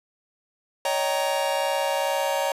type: chord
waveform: 45% pulse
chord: Eb dominant seventh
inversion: third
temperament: just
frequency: 560 / 622.3 / 777.8 / 933.4 Hz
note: Db5 / Eb5 / G5 / Bb5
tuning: +18 / 0 / -14 / +2 cents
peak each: -26 / -30 / -30 / -28 dBFS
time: 0.85-2.52 s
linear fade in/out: 2 ms
effects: resampled to 32000 Hz